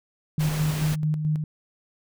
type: tone with tremolo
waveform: sine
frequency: 153.5 Hz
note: D#3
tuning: 23 cents flat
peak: -20 dBFS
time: 0.38-1.44 s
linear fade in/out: 2 ms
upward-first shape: square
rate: 4.6 Hz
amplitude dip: 45%
type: noise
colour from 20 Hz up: pink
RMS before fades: -33 dBFS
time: 0.39-0.96 s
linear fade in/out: 20 ms
effects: none